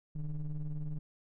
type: ring-modulated tone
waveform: triangle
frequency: 71.1 Hz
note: C#2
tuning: 45 cents sharp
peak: -29 dBFS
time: 0.15-0.99 s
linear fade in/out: 10 ms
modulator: 80.8 Hz
effects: none